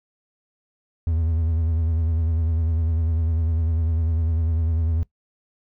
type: tone with vibrato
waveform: triangle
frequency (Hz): 81.4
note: E2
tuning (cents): -21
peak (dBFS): -17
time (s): 1.07-5.03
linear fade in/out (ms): 0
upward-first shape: sine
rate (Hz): 10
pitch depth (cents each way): 65
effects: noise-tail reverb RT60 0.1 s tail -20 dB re dry